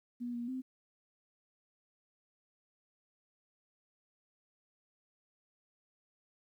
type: tone with pitch steps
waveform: sine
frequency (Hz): 242.2 / 238.3 / 258.8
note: B3 / A#3 / C4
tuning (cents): -34 / +38 / -19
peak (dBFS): -36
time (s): 0.2-0.62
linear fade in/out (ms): 20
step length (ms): 140
effects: 12-bit